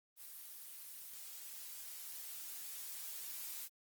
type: noise with level ramp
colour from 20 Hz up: blue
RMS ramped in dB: -52 to -45 dBFS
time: 0.16-3.69 s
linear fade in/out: 50 ms
effects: Opus 24 kbps